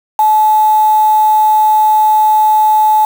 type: tone with quantisation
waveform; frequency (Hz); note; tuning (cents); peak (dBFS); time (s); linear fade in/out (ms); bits
sine; 860; A5; -40; -6; 0.19-3.05; 2; 4
effects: none